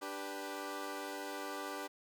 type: chord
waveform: 15% pulse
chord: G major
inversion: second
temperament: equal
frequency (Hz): 293.7 / 392 / 493.9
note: D4 / G4 / B4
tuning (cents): 0 / 0 / 0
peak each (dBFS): -38 / -38 / -40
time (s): 0.01-1.88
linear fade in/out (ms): 20
effects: none